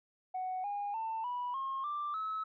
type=tone with pitch steps; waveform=sine; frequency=743 / 814.9 / 893.8 / 980.4 / 1075.3 / 1179.4 / 1293.6 Hz; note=F#5 / G#5 / A5 / B5 / C6 / D6 / E6; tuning=+7 / -33 / +27 / -13 / +47 / +7 / -33 cents; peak=-33 dBFS; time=0.34-2.44 s; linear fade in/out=10 ms; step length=300 ms; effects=tanh soft clip ceiling -31 dBFS